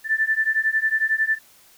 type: beating tone pair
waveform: sine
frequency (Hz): 1760 / 1771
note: A6 / A6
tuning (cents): 0 / +11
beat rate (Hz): 11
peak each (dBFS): -22 / -21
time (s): 0.04-1.39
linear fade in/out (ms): 50
effects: white hiss -53 dBFS RMS until 1.77 s